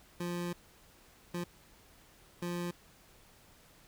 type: tone bursts at uneven times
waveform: 25% pulse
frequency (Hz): 174.61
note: F3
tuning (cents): 0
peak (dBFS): -31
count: 3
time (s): 0.2-0.53 / 1.34-1.44 / 2.42-2.71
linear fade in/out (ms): 5
effects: pink hiss -61 dBFS RMS until 3.87 s